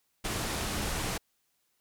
pink low-pass noise, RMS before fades -33 dBFS, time 0.24-1.18 s, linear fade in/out 10 ms, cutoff 12000 Hz, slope 24 dB/octave, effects white hiss -75 dBFS RMS until 1.8 s

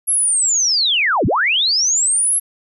sine linear two-way sweep, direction down then up, 11330 to 65.41 to 11330 Hz, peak -13 dBFS, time 0.07-2.4 s, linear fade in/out 20 ms, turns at 1.26 s, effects none

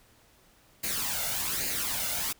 white noise with flanger, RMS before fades -31 dBFS, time 0.83-2.33 s, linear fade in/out 10 ms, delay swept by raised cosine 0.43 to 1.43 ms, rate 1.2 Hz, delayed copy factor +0.6, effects pink hiss -61 dBFS RMS until 2.39 s

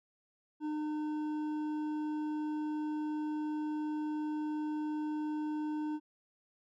sine tone with hard clipping, 303.8 Hz, D#4, 41 cents flat, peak -35 dBFS, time 0.6-6 s, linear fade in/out 50 ms, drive 7 dB, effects none

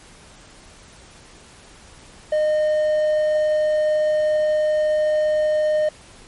triangle tone, 612 Hz, D#5, 29 cents flat, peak -14 dBFS, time 2.32-5.89 s, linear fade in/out 5 ms, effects pink hiss -46 dBFS RMS until 6.27 s + MP3 48 kbps

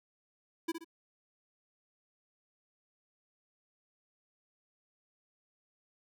square tone with echo, 330.5 Hz, E4, 5 cents sharp, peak -31 dBFS, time 0.68-0.72 s, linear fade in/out 10 ms, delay 63 ms, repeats 2, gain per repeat -8 dB, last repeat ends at 0.846 s, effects none

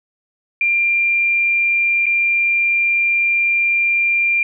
sine tone with dropouts, 2384 Hz, D7, 25 cents sharp, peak -13 dBFS, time 0.61-4.43 s, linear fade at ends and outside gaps 2 ms, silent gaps 2.058-2.065 s, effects none

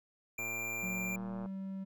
square tone, 2376 Hz, D7, 20 cents sharp, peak -37 dBFS, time 0.38-1.16 s, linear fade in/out 5 ms
click train, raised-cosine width 1 ms, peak -33 dBFS, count 124, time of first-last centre 0.39-1.46 s, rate 115 Hz
triangle tone with pitch glide, 185 to 192.52 Hz, F#3 to G3, 0 to -31 cents, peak -36 dBFS, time 0.82-1.85 s, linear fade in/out 20 ms, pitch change +69 cents, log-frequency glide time 1.07-1.23 s
effects none

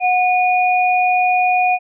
sine tone pair together, 730.8 / 2453 Hz, F#5 / D#7, -22 / -25 cents, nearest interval octave + major sixth, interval 2097 cents, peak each -13 / -18 dBFS, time 0-1.79 s, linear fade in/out 50 ms, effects none

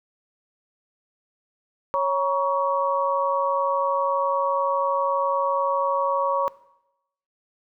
sine tone cluster, 553 / 951 / 1122 Hz, C#5 / A#5 / C#6, -4 / +34 / +21 cents, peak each -24 dBFS, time 1.94-6.48 s, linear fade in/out 0 ms, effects noise-tail reverb RT60 0.8 s tail -18 dB re dry

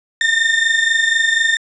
35% pulse tone pair together, 1800 / 1824.1 Hz, A6 / A#6, +39 / -38 cents, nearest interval unison, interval 23 cents, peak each -14 dBFS, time 0.21-1.57 s, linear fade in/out 2 ms, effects resampled to 16000 Hz + 8-bit

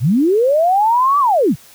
sine linear two-way sweep, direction up then down, 98 to 1174.7 to 98 Hz, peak -10 dBFS, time 0-1.56 s, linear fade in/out 50 ms, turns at 1.19 s, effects white hiss -44 dBFS RMS until 1.74 s

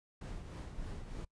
brown noise with tremolo, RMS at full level -41 dBFS, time 0.21-1.25 s, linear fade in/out 5 ms, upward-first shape triangle, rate 3.3 Hz, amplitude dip 55%, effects noise-tail reverb RT60 0.1 s tail -25 dB re dry + resampled to 22050 Hz

